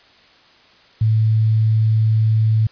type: tone with quantisation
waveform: sine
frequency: 110 Hz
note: A2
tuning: in tune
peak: -12 dBFS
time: 1.01-2.67 s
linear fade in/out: 5 ms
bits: 7
effects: white hiss -50 dBFS RMS until 2.71 s + resampled to 11025 Hz